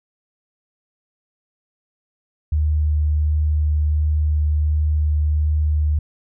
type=tone with vibrato; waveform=sine; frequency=75.8 Hz; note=D#2; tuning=45 cents flat; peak=-15 dBFS; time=2.52-5.99 s; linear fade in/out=5 ms; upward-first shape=sine; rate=1.4 Hz; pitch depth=9 cents each way; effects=none